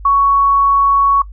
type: tone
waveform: sine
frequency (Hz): 1115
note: C#6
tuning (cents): +10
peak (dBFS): -8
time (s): 0.05-1.22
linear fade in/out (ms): 5
effects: noise-tail reverb RT60 0.1 s tail -21 dB re dry + added 50 Hz sine -29 dBFS peak until 1.32 s